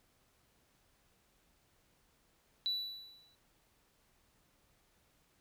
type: tone with exponential decay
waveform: triangle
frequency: 3951 Hz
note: B7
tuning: in tune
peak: -27 dBFS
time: 2.66-3.35 s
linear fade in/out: 0 ms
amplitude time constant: 150 ms
effects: tanh soft clip ceiling -29 dBFS + pink hiss -72 dBFS RMS until 5.4 s